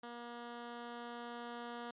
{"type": "tone with level ramp", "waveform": "10% pulse", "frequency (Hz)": 238.2, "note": "A#3", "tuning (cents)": 38, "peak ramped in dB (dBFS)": [-38, -35], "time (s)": [0.03, 1.91], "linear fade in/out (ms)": 5, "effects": ["resampled to 8000 Hz"]}